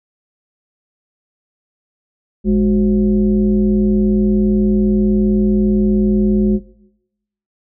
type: tone with frequency modulation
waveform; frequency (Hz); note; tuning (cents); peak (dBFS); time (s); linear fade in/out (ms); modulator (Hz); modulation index
sine; 207.7; G#3; 0; -10; 2.44-6.6; 50; 159; 0.85
effects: noise-tail reverb RT60 0.9 s tail -20 dB re dry